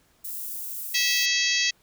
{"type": "high-pass noise", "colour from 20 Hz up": "white", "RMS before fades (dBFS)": -34, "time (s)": [0.24, 1.26], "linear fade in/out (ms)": 10, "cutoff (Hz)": 12000, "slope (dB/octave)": 12}
{"type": "harmonic tone", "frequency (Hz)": 652, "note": "E5", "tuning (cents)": -19, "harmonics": [3, 4, 5, 6, 7, 8, 9, 10], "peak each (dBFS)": [-28, -27, -29, -31, -28, -32, -33, -31], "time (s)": [0.94, 1.71], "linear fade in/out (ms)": 10}
{"effects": ["pink hiss -63 dBFS RMS until 1.82 s"]}